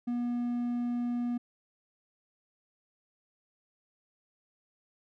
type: tone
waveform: triangle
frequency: 241.3 Hz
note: B3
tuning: 40 cents flat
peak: -27 dBFS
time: 0.07-1.38 s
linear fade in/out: 10 ms
effects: none